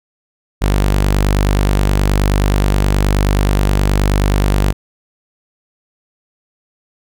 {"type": "tone", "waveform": "sawtooth", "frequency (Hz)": 49.46, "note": "G1", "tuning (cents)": 16, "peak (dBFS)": -7, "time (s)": [0.61, 4.73], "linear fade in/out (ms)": 20, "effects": []}